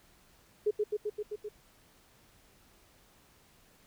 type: tone with echo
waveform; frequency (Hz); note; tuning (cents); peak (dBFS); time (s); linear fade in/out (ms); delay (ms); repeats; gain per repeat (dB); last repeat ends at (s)
sine; 420.2; G#4; +20; -24; 0.66-0.71; 10; 130; 6; -2; 1.49
effects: pink hiss -63 dBFS RMS until 3.86 s